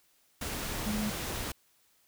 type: tone in noise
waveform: sine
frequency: 211.9 Hz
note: G#3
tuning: 35 cents sharp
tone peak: -31 dBFS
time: 0.86-1.1 s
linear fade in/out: 5 ms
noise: pink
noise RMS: -36 dBFS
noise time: 0.41-1.52 s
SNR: +2 dB
effects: white hiss -68 dBFS RMS until 2.07 s